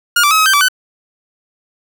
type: tone with pitch steps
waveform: sawtooth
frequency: 1425 / 1169 / 1280 / 1273 / 1560 / 1155 / 1505 Hz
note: F6 / D6 / D#6 / D#6 / G6 / D6 / F#6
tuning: +34 / -8 / +49 / +39 / -9 / -29 / +29 cents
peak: -5 dBFS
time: 0.16-0.685 s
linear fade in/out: 5 ms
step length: 75 ms
effects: none